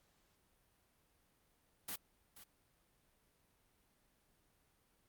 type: noise with echo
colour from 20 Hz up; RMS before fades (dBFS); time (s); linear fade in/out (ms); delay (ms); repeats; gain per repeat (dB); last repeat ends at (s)
white; -43; 1.88-1.96; 5; 480; 1; -14; 2.44
effects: pink hiss -75 dBFS RMS until 5.08 s + Opus 48 kbps